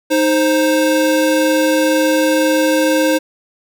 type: tone pair together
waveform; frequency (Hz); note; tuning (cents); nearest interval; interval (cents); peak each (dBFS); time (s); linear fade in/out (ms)
square; 311.2 / 526; D#4 / C5; 0 / +9; major sixth; 909; -15; 0.1-3.19; 20
effects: none